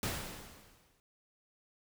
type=noise with exponential decay; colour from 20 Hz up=pink; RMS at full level=-34 dBFS; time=0.03-1 s; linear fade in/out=1 ms; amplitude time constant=210 ms; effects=none